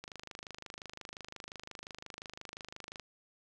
click train, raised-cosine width 0.2 ms, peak -27 dBFS, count 77, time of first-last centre 0.04-2.997 s, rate 25.7 Hz, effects none

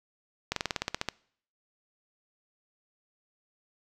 slowing click train, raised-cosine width 0.2 ms, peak -11 dBFS, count 11, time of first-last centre 0.52-1.087 s, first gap 43 ms, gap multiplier 1.06, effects noise-tail reverb RT60 0.6 s tail -24 dB re dry

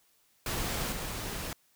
pink noise with level steps, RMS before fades -33 / -37 dBFS, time 0.46-1.53 s, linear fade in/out 2 ms, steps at 0.92 s, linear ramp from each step 5 ms, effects white hiss -68 dBFS RMS until 1.75 s

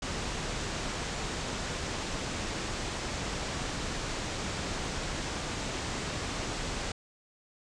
pink low-pass noise, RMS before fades -35 dBFS, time 0.02-6.92 s, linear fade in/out 5 ms, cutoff 8100 Hz, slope 48 dB/octave, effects none

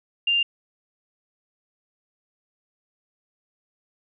sine tone, 2794 Hz, F7, in tune, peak -18 dBFS, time 0.27-0.43 s, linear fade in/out 5 ms, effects none

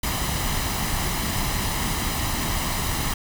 pink noise with comb filter, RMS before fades -25 dBFS, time 0.03-3.14 s, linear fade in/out 5 ms, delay 1 ms, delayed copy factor +0.5, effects none

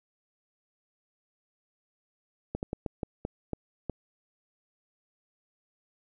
slowing click train, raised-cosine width 2 ms, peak -18 dBFS, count 8, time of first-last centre 2.55-3.897 s, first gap 79 ms, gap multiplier 1.29, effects none

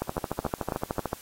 two click trains, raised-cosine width 1 ms, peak -14 / -14 dBFS, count 4 / 16, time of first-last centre 0.18-0.993 / 0.02-1.131 s, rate 3.69 / 13.5 Hz, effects white hiss -49 dBFS RMS until 1.21 s + AAC 48 kbps

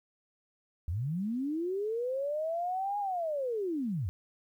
sine linear two-way sweep, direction up then down, 73.9 to 830.6 to 76.7 Hz, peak -30 dBFS, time 0.88-4.09 s, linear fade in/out 0 ms, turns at 2.99 s, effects 11-bit

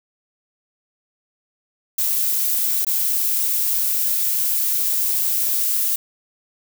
violet noise with dropouts, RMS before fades -20 dBFS, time 1.98-5.96 s, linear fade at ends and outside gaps 5 ms, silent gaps 2.848-2.867 s, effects none

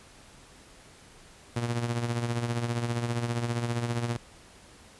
sawtooth tone with tremolo, 118.6 Hz, A#2, 30 cents sharp, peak -21 dBFS, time 1.56-4.17 s, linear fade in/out 5 ms, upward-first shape triangle, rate 15 Hz, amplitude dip 65%, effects pink hiss -53 dBFS RMS until 4.99 s + resampled to 24000 Hz

